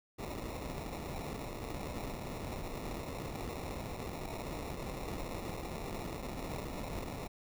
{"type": "noise with sample-and-hold", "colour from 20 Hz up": "pink", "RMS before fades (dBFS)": -41, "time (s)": [0.18, 7.28], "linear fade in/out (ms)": 20, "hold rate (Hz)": 1575, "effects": []}